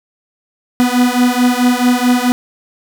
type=beating tone pair; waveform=45% pulse; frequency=245.1 / 249.7 Hz; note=B3 / B3; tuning=-13 / +19 cents; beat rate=4.6 Hz; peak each=-13 dBFS; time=0.8-2.32 s; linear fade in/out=0 ms; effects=none